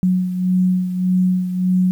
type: beating tone pair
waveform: sine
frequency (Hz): 183.1 / 184.8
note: F#3 / F#3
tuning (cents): -18 / -2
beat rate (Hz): 1.7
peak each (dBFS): -15 / -22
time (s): 0.03-1.91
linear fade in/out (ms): 0
effects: 8-bit